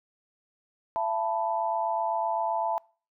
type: chord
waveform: sine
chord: E suspended fourth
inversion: none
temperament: equal with one note detuned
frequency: 673.1 / 880 / 987.8 Hz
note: E5 / A5 / B5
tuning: +36 / 0 / 0 cents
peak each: -30 / -28 / -33 dBFS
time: 0.96-2.78 s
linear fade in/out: 0 ms
effects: noise-tail reverb RT60 0.4 s tail -25 dB re dry